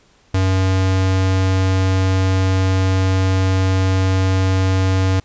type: tone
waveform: square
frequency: 94.5 Hz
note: F#2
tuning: 37 cents sharp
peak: -14 dBFS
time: 0.34-5.2 s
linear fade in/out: 5 ms
effects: pink hiss -54 dBFS RMS until 5.24 s + resampled to 16000 Hz